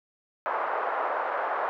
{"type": "band-pass noise", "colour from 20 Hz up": "white", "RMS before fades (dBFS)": -29, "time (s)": [0.46, 1.69], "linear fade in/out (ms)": 0, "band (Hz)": [500, 1300], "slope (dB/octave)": 24, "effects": []}